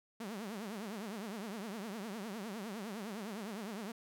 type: tone with vibrato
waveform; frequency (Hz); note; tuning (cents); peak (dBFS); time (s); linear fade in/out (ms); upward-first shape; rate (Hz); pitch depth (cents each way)
sawtooth; 210.4; G#3; +23; -37; 0.2-3.92; 5; triangle; 9.8; 240
effects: none